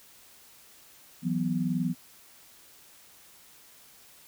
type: chord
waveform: sine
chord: E suspended second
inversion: none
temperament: equal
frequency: 164.81 / 185 / 246.9 Hz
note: E3 / F#3 / B3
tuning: 0 / 0 / 0 cents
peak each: -30 dBFS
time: 1.22-1.95 s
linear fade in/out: 50 ms
effects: white hiss -55 dBFS RMS until 4.27 s